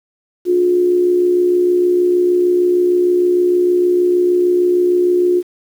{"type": "tone with amplitude modulation", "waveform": "sine", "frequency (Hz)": 357, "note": "F4", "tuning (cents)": 38, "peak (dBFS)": -8, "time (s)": [0.45, 5.43], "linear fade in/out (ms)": 50, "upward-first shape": "sine", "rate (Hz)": 66.5, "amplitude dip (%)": 45, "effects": ["7-bit"]}